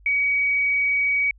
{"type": "tone", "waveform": "sine", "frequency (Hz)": 2263, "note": "C#7", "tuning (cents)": 35, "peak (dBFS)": -18, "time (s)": [0.06, 1.31], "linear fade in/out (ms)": 2, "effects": ["added 50 Hz sine -48 dBFS peak until 1.38 s"]}